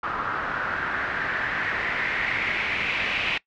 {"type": "noise with low-pass filter sweep", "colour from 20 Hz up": "white", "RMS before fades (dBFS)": -27, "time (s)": [0.03, 3.38], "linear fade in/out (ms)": 5, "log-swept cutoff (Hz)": [1300, 2600], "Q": 4, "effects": ["noise-tail reverb RT60 0.1 s tail -21 dB re dry", "low-pass 5000 Hz 12 dB/octave"]}